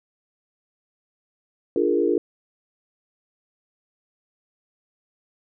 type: chord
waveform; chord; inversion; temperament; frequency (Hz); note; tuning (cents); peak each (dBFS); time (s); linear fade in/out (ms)
sine; Bb dominant seventh; first; equal with one note detuned; 296 / 349.2 / 415.3 / 466.2; D4 / F4 / Ab4 / Bb4; +14 / 0 / 0 / 0; -25 / -22 / -23 / -24; 1.76-2.18; 2
effects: none